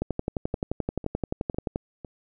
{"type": "two click trains", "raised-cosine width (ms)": 2, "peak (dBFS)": [-13, -24], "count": [21, 4], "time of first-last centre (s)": [[0.02, 1.759], [0.54, 2.048]], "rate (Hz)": [11.5, 1.99], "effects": []}